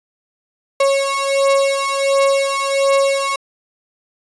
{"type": "beating tone pair", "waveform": "35% pulse", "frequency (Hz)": [549, 550.4], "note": ["C#5", "C#5"], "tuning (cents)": [-17, -12], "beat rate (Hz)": 1.4, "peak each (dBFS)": -15, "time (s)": [0.8, 3.36], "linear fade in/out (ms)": 5, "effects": ["resampled to 24000 Hz"]}